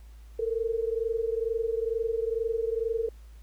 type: tone pair together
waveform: sine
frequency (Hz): 446.7 / 468.9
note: A4 / A#4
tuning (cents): +26 / +10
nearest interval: minor second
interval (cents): 84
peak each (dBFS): -28 / -30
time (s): 0.39-3.09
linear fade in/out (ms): 5
effects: added 55 Hz sine -45 dBFS peak until 3.42 s + pink hiss -63 dBFS RMS until 3.42 s